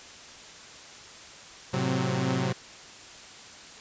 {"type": "tone cluster", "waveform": "sawtooth", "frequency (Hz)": [109.2, 131, 184.8, 259.4], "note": ["A2", "C3", "F#3", "C4"], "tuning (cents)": [-13, 2, -2, -15], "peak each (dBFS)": [-31, -24, -26, -31], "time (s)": [1.73, 2.53], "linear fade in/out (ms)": 10, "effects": ["white hiss -46 dBFS RMS until 3.8 s", "resampled to 16000 Hz"]}